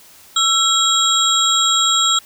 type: tone cluster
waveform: sine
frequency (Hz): 1335 / 3312 / 3825 / 7470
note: E6 / G#7 / A#7 / A#8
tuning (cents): +22 / -5 / +44 / +3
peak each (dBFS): -18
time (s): 0.36-2.19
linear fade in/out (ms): 5
effects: white hiss -45 dBFS RMS until 2.25 s